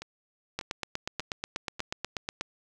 two click trains, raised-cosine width 0.2 ms, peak -14 / -22 dBFS, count 16 / 4, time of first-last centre 0.59-2.41 / 0.02-1.795 s, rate 8.24 / 1.69 Hz, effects none

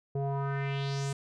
square tone with low-pass filter sweep, 138.59 Hz, C#3, in tune, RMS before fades -32 dBFS, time 0.15-1.13 s, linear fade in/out 5 ms, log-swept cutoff 520 to 8700 Hz, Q 3, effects none

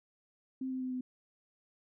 sine tone with pitch steps, 261.6 / 258.9 / 256.2 / 253.6 Hz, C4 / C4 / C4 / B3, 0 / -18 / -36 / +46 cents, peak -34 dBFS, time 0.61-1.01 s, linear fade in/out 5 ms, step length 100 ms, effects none

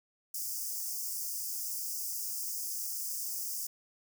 white high-pass noise, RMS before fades -37 dBFS, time 0.34-3.67 s, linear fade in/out 5 ms, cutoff 4900 Hz, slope 96 dB/octave, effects none

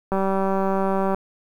click train, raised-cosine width 1 ms, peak -10 dBFS, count 199, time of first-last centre 0.12-1.146 s, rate 193 Hz, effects 8-bit

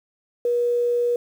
sine tone, 481 Hz, B4, 46 cents flat, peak -18 dBFS, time 0.45-1.16 s, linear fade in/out 2 ms, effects 8-bit

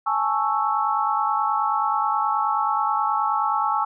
sine chord, A major seventh, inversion third, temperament equal, 830.6 / 880 / 1108.7 / 1318.5 Hz, G#5 / A5 / C#6 / E6, 0 / 0 / 0 / 0 cents, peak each -25 dBFS, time 0.06-3.85 s, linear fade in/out 10 ms, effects none

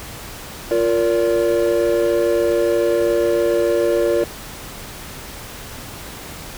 triangle chord, Bb major, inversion second, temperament equal with one note detuned, 349.2 / 466.2 / 573.3 Hz, F4 / Bb4 / D5, 0 / 0 / -42 cents, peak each -17 dBFS, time 0.71-4.24 s, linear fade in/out 2 ms, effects pink hiss -34 dBFS RMS until 6.57 s

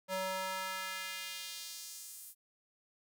square tone with high-pass filter sweep, 188.5 Hz, F#3, 32 cents sharp, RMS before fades -41 dBFS, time 0.08-2.35 s, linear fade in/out 50 ms, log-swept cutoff 510 to 11000 Hz, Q 1.2, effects none

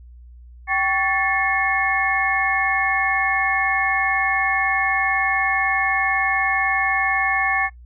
sine tone cluster, 775 / 1121 / 1764 / 2169 Hz, G5 / C#6 / A6 / C#7, -20 / +19 / +4 / -38 cents, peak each -23 / -25 / -22 / -22 dBFS, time 0.67-7.7 s, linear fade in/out 50 ms, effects noise-tail reverb RT60 0.1 s tail -17 dB re dry + added 60 Hz sine -40 dBFS peak until 7.85 s

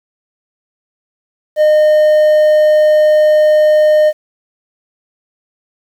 triangle tone, 611 Hz, D#5, 32 cents flat, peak -4 dBFS, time 1.56-4.13 s, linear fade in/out 50 ms, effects 7-bit

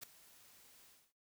white noise with ADSR envelope, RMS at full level -45 dBFS, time 0.01-1.13 s, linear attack 24 ms, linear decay 4 ms, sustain -18 dB, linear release 260 ms, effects noise-tail reverb RT60 0.3 s tail -22 dB re dry

